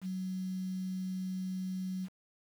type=tone with quantisation; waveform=sine; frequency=186.5 Hz; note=F#3; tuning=14 cents sharp; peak=-34 dBFS; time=0.01-2.09 s; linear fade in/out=50 ms; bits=9; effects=none